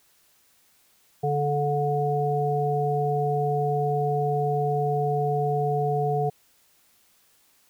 harmonic tone, 145.3 Hz, D3, 18 cents flat, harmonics 1 / 3 / 5, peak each -26 / -26 / -26 dBFS, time 1.23-6.3 s, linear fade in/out 10 ms, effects white hiss -62 dBFS RMS until 7.69 s

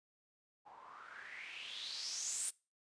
blue noise with low-pass filter sweep, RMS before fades -45 dBFS, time 0.65-2.51 s, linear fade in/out 20 ms, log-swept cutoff 800 to 9200 Hz, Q 5.7, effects noise-tail reverb RT60 0.3 s tail -23 dB re dry + resampled to 22050 Hz

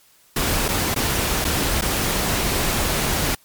pink noise with dropouts, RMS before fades -21 dBFS, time 0.36-3.35 s, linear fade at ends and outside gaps 5 ms, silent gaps 0.682-0.686 / 0.944-0.96 / 1.445-1.449 / 1.812-1.82 s, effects white hiss -55 dBFS RMS until 3.44 s + MP3 96 kbps

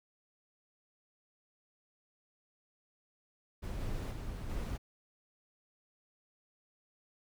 brown noise with level steps, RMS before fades -39 / -37 / -41 / -37 dBFS, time 3.62-4.78 s, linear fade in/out 20 ms, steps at 3.8 / 4.11 / 4.49 s, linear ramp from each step 10 ms, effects none

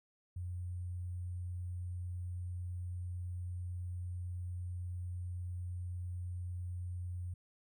sine tone with sample-and-hold, 89.1 Hz, F2, 35 cents sharp, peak -38 dBFS, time 0.36-7.34 s, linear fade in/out 5 ms, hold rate 8820 Hz, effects none

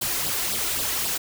white noise with flanger, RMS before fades -26 dBFS, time 0.01-1.18 s, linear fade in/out 10 ms, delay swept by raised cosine 0.22 to 3.02 ms, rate 3.8 Hz, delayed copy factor +0.65, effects none

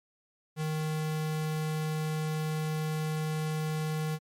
square tone, 155.56 Hz, D#3, in tune, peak -30 dBFS, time 0.56-4.19 s, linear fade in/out 50 ms, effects MP3 64 kbps

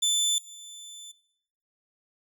25% pulse tone with level steps, 3520 Hz, A7, in tune, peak -18 / -37 dBFS, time 0.02-1.12 s, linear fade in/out 10 ms, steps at 0.38 s, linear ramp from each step 2 ms, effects noise-tail reverb RT60 0.8 s tail -20 dB re dry

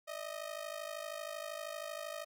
sawtooth ring-modulated tone, 622.3 Hz, D#5, in tune, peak -34 dBFS, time 0.07-2.25 s, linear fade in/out 20 ms, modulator 26.4 Hz, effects none

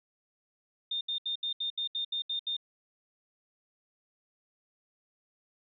sine tone bursts, 3634 Hz, A#7, 45 cents flat, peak -30 dBFS, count 10, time 0.91-2.567 s, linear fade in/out 5 ms, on 100 ms, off 73 ms, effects none

